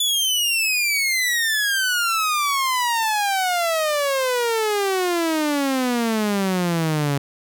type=exponential sweep; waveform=sawtooth; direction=down; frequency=3482 to 138.59 Hz; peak=-15 dBFS; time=0-7.18 s; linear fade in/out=5 ms; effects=none